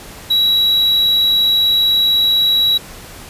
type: tone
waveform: triangle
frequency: 3888 Hz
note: B7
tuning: 28 cents flat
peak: -9 dBFS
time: 0.3-2.78 s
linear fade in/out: 10 ms
effects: pink hiss -35 dBFS RMS until 3.29 s + resampled to 32000 Hz